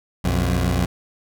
20% pulse tone pair together, 61.72 / 89 Hz, B1 / F2, 0 / +33 cents, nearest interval tritone, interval 633 cents, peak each -16 dBFS, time 0.24-0.86 s, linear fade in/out 10 ms, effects none

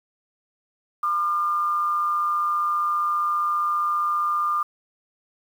sine tone with amplitude modulation, 1200 Hz, D6, 37 cents sharp, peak -18 dBFS, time 1.03-4.63 s, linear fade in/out 5 ms, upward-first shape sine, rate 175 Hz, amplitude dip 45%, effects 8-bit

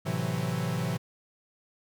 45% pulse chord, F# half-diminished seventh, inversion first, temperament equal, 110 / 130.81 / 164.81 / 185 Hz, A2 / C3 / E3 / F#3, 0 / 0 / 0 / 0 cents, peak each -35 / -33 / -32 / -35 dBFS, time 0.05-0.98 s, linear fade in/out 20 ms, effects none

